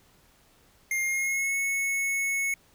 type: tone with pitch glide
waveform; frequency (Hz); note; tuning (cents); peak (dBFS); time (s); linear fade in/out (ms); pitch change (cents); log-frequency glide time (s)
square; 2119 to 2201; C7 to C#7; +21 to -13; -26; 0.91-2.54; 2; +66; 1.02-1.56
effects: pink hiss -61 dBFS RMS until 2.74 s